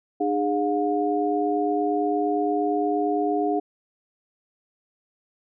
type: tone cluster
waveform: sine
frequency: 302.1 / 410.8 / 716 Hz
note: D4 / G#4 / F5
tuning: +49 / -19 / +43 cents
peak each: -25 dBFS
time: 0.2-3.6 s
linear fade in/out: 10 ms
effects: none